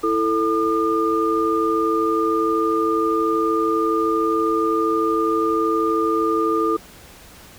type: tone cluster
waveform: sine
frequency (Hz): 330.2 / 442.8 / 1209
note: E4 / A4 / D6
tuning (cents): +3 / +11 / +50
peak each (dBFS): -21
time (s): 0.03-6.77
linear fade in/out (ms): 10
effects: pink hiss -44 dBFS RMS until 7.58 s